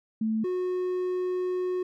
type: tone pair in turn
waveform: sine / triangle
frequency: 220 / 364.8 Hz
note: A3 / F#4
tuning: 0 / -24 cents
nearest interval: major sixth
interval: 876 cents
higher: second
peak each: -24 dBFS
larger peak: neither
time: 0.21-0.44 / 0.44-1.83 s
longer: second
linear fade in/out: 5 ms
effects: none